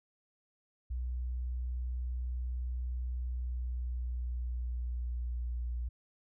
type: tone with pitch glide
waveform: sine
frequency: 61.74 to 59.95 Hz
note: B1 to A#1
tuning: 0 to +49 cents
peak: -33 dBFS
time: 0.9-5.89 s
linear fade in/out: 10 ms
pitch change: -51 cents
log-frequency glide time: 3.23-5.61 s
effects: none